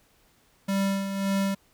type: tone with tremolo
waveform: square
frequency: 195.9 Hz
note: G3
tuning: 1 cent flat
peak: -23 dBFS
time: 0.68-1.55 s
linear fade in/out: 10 ms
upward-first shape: sine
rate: 1.8 Hz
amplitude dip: 55%
effects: pink hiss -63 dBFS RMS until 1.73 s